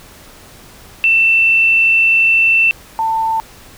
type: tone pair in turn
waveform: sine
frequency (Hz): 2677 / 893.3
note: E7 / A5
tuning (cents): +26 / +26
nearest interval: octave + perfect fifth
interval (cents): 1900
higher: first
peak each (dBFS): -8 / -13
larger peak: first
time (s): 1.04-2.71 / 2.99-3.4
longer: first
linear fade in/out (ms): 0
effects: pink hiss -40 dBFS RMS until 3.77 s